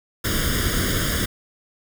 pink noise with comb filter, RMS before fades -22 dBFS, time 0.24-1.26 s, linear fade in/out 10 ms, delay 0.59 ms, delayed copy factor +1, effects none

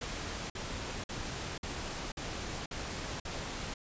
pink noise bursts, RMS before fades -39 dBFS, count 7, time 0.01-3.74 s, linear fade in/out 5 ms, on 490 ms, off 50 ms, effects resampled to 16000 Hz

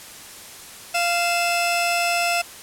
sawtooth tone pair together, 694 / 2620 Hz, F5 / E7, -11 / -11 cents, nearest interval octave + major seventh, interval 2300 cents, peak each -17 / -20 dBFS, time 0.94-2.42 s, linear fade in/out 10 ms, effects white hiss -40 dBFS RMS until 2.62 s + low-pass 12000 Hz 12 dB/octave

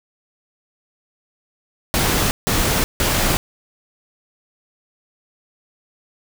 pink noise bursts, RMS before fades -18 dBFS, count 3, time 1.94-3.37 s, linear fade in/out 0 ms, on 370 ms, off 160 ms, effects none

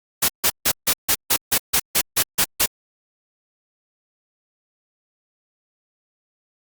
white noise bursts, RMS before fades -17 dBFS, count 12, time 0.22-2.662 s, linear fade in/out 10 ms, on 66 ms, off 150 ms, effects Opus 48 kbps

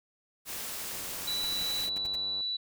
white noise, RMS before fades -38 dBFS, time 0.45-1.9 s, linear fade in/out 50 ms
click train, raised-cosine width 1 ms, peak -37 dBFS, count 138, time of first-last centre 0.93-2.408 s, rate 92.7 Hz
sine tone, 3951 Hz, B7, in tune, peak -30 dBFS, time 1.27-2.57 s, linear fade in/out 10 ms
pink noise bursts, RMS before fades -44 dBFS, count 9, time 1.43-2.157 s, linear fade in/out 5 ms, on 23 ms, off 65 ms
effects none

